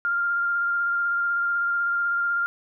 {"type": "tone with vibrato", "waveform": "sine", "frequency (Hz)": 1396.9, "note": "F6", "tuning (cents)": 0, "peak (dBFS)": -21, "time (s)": [0.05, 2.46], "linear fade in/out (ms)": 0, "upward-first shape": "square", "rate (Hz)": 16, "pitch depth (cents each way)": 10, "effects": []}